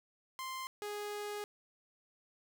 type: tone pair in turn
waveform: sawtooth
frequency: 1046.5 / 414.5 Hz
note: C6 / G#4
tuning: 0 / -3 cents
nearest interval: octave + major third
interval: 1603 cents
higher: first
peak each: -36 / -35 dBFS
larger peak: second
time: 0.39-0.67 / 0.82-1.44 s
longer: second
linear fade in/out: 0 ms
effects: none